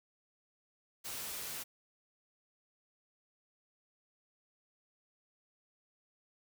white noise, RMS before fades -42 dBFS, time 1.04-1.64 s, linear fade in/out 20 ms, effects none

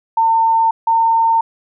sine tone pair in turn, 904 / 909.2 Hz, A5 / A#5, +47 / -43 cents, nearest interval unison, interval 10 cents, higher second, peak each -10 dBFS, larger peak neither, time 0.17-0.71 / 0.87-1.41 s, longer neither, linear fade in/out 5 ms, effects none

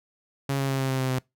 sawtooth tone with pitch steps, 138 / 136.49 / 135 / 133.53 / 132.07 / 130.63 / 129.21 Hz, C#3 / C#3 / C#3 / C3 / C3 / C3 / C3, -7 / -26 / -45 / +36 / +17 / -2 / -21 cents, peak -20 dBFS, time 0.49-1.19 s, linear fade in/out 5 ms, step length 100 ms, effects noise-tail reverb RT60 0.2 s tail -24 dB re dry

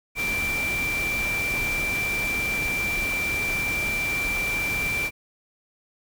sine tone in noise, 2351 Hz, D7, 1 cent sharp, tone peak -24 dBFS, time 0.15-5.11 s, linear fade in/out 50 ms, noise pink, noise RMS -32 dBFS, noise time 0.15-5.11 s, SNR +5 dB, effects none

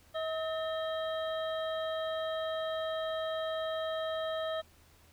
harmonic tone with a mistuned harmonic, 640 Hz, D#5, 49 cents sharp, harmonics 1 / 2 / 3 / 5 / 6, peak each -33 / -41 / -45 / -45 / -48 dBFS, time 0.14-4.62 s, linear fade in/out 20 ms, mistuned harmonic 3, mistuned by -100 cents, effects added 80 Hz sine -63 dBFS peak until 5.12 s + pink hiss -63 dBFS RMS until 5.12 s

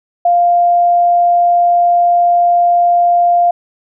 sine tone, 698.5 Hz, F5, in tune, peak -7 dBFS, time 0.25-3.51 s, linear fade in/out 5 ms, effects none

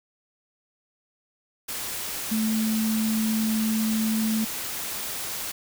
sine tone in noise, 219.7 Hz, A3, 2 cents flat, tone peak -22 dBFS, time 2.31-4.45 s, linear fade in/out 10 ms, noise white, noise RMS -32 dBFS, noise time 1.68-5.52 s, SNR +7 dB, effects none

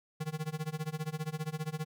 square tone with tremolo, 155.56 Hz, D#3, in tune, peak -32 dBFS, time 0.2-1.85 s, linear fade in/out 10 ms, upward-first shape sine, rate 15 Hz, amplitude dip 95%, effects none

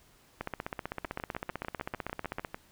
two click trains, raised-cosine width 0.5 ms, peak -21 / -19 dBFS, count 11 / 33, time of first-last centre 1.05-2.545 / 0.41-2.448 s, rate 6.69 / 15.7 Hz, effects pink hiss -62 dBFS RMS until 2.71 s

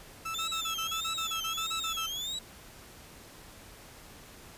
30% pulse tone bursts, 1318.5 Hz, E6, in tune, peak -31 dBFS, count 14, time 0.25-2.066 s, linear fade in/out 10 ms, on 100 ms, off 32 ms
35% pulse tone with vibrato, 3475 Hz, A7, 22 cents flat, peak -32 dBFS, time 0.34-2.39 s, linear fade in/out 5 ms, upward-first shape triangle, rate 1.6 Hz, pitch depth 210 cents each way
effects pink hiss -51 dBFS RMS until 4.57 s + resampled to 32000 Hz

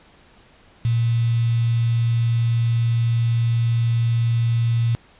sine tone with quantisation, 116.54 Hz, A#2, in tune, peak -16 dBFS, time 0.85-4.95 s, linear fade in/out 0 ms, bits 6, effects pink hiss -52 dBFS RMS until 5.19 s + resampled to 8000 Hz

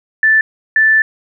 sine tone pair in turn, 1760 / 1760 Hz, A6 / A6, 0 / 0 cents, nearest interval unison, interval 0 cents, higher neither, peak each -7 dBFS, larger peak neither, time 0.23-0.41 / 0.76-1.02 s, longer second, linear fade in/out 2 ms, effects none

